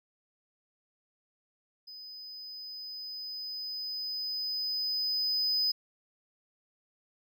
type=tone with level ramp; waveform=triangle; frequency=5010 Hz; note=D#8; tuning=11 cents sharp; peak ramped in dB=-43 to -24 dBFS; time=1.87-5.72 s; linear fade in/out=10 ms; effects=none